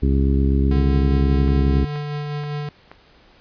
harmonic tone, 68 Hz, C#2, 33 cents flat, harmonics 1 / 2 / 3 / 4 / 5 / 6, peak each -16 / -23 / -24 / -24 / -29 / -29 dBFS, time 0.02-1.85 s, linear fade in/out 10 ms
square tone with tremolo, 147.2 Hz, D3, 4 cents sharp, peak -24 dBFS, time 0.71-2.69 s, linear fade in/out 2 ms, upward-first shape sine, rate 5 Hz, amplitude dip 25%
click train, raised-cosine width 0.5 ms, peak -23 dBFS, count 4, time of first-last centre 1.48-2.915 s, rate 2.09 Hz
effects pink hiss -52 dBFS RMS until 3.4 s + resampled to 11025 Hz

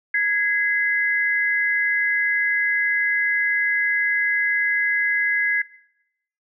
sine tone pair together, 1661.2 / 2043 Hz, G#6 / C7, 0 / -42 cents, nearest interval major third, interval 358 cents, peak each -20 dBFS, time 0.14-5.62 s, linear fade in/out 5 ms, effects noise-tail reverb RT60 0.8 s tail -20 dB re dry

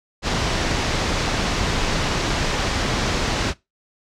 pink low-pass noise, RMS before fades -22 dBFS, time 0.22-3.54 s, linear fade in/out 50 ms, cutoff 6300 Hz, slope 24 dB/octave, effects noise-tail reverb RT60 0.2 s tail -20 dB re dry

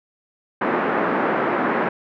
pink band-pass noise, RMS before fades -21 dBFS, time 0.61-1.89 s, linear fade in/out 5 ms, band 220 to 1800 Hz, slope 24 dB/octave, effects none

